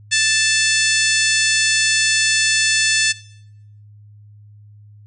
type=harmonic tone with a mistuned harmonic; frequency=880 Hz; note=A5; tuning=in tune; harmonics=2 / 3 / 4 / 5 / 6 / 7 / 8 / 9 / 10; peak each=-19 / -21 / -22 / -23 / -24 / -24 / -25 / -26 / -26 dBFS; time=0.11-3.13 s; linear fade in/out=20 ms; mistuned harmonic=9; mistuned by=-33 cents; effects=noise-tail reverb RT60 0.8 s tail -21 dB re dry + added 104 Hz sine -41 dBFS peak until 5.06 s